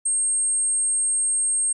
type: tone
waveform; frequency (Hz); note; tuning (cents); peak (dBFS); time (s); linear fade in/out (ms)
sine; 8500; C9; +26; -19; 0.05-1.73; 10
effects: none